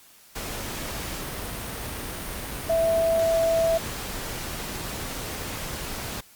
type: tone in noise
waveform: sine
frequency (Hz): 659.3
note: E5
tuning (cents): 0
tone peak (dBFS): -19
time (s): 2.69-3.78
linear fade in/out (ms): 10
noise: pink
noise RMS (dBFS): -33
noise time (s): 0.35-6.21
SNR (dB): +11
effects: white hiss -53 dBFS RMS until 6.35 s + Opus 48 kbps